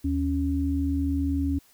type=tone pair together; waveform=sine; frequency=77.79 / 277.2 Hz; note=D#2 / C#4; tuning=0 / 0 cents; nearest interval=octave + minor seventh; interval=2200 cents; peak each=-26 / -25 dBFS; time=0.04-1.59 s; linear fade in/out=10 ms; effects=white hiss -59 dBFS RMS until 1.73 s